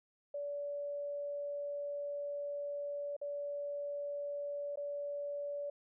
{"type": "tone with dropouts", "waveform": "sine", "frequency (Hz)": 575, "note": "D5", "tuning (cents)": -37, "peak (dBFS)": -37, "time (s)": [0.34, 5.7], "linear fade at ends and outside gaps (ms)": 5, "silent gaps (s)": [[3.166, 3.214], [4.758, 4.772]], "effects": []}